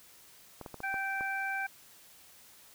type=clicks; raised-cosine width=1 ms; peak=-28 dBFS; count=6; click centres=0.613 / 0.662 / 0.743 / 0.804 / 0.942 / 1.209 s
type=harmonic tone; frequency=780 Hz; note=G5; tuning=9 cents flat; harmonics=1 / 2 / 3; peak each=-37 / -34 / -39 dBFS; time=0.83-1.67 s; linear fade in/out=10 ms
effects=white hiss -57 dBFS RMS until 2.74 s